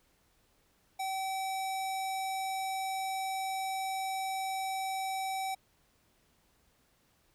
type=tone with low-pass filter; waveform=square; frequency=767 Hz; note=G5; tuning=38 cents flat; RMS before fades=-35 dBFS; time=0.99-5.55 s; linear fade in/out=10 ms; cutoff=11000 Hz; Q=1.3; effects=pink hiss -70 dBFS RMS until 7.34 s